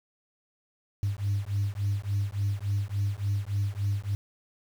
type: beating tone pair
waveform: sine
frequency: 98.9 / 102.4 Hz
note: G2 / G#2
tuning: +16 / -24 cents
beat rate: 3.5 Hz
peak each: -28 dBFS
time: 1.03-4.15 s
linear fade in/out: 0 ms
effects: tanh soft clip ceiling -21 dBFS + 8-bit